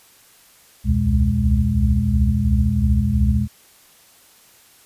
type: tone cluster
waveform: sine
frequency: 67 / 69.9 / 82.9 / 121.3 / 207.6 Hz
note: C2 / C#2 / E2 / B2 / G#3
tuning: +42 / +15 / +10 / -31 / 0 cents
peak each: -21 dBFS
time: 0.84-3.48 s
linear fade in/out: 50 ms
effects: white hiss -51 dBFS RMS until 4.85 s + resampled to 32000 Hz